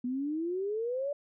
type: exponential sweep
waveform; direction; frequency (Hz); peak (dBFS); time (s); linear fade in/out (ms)
sine; up; 241.8 to 587.3; -30; 0.04-1.13; 5
effects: none